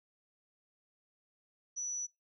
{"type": "tone", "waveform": "sine", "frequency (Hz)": 5920, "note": "F#8", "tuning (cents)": 0, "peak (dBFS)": -35, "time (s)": [1.76, 2.07], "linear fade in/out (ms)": 20, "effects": ["noise-tail reverb RT60 0.2 s tail -23 dB re dry"]}